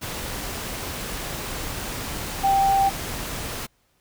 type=tone in noise; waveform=sine; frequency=784 Hz; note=G5; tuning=in tune; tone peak=-16 dBFS; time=2.43-2.9 s; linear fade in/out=20 ms; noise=pink; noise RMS=-31 dBFS; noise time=0.01-3.67 s; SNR=+12 dB; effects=pink hiss -66 dBFS RMS until 4 s